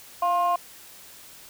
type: tone pair together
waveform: sine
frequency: 698.5 / 1063.2 Hz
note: F5 / C6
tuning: 0 / +27 cents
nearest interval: perfect fifth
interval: 727 cents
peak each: -21 dBFS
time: 0.22-0.56 s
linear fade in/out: 5 ms
effects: tanh soft clip ceiling -16 dBFS + white hiss -47 dBFS RMS until 1.49 s